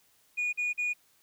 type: tone bursts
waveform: sine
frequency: 2451 Hz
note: D#7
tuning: 27 cents flat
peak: -25 dBFS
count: 3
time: 0.37-0.936 s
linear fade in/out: 20 ms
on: 160 ms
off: 43 ms
effects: tanh soft clip ceiling -26 dBFS + white hiss -66 dBFS RMS until 1.22 s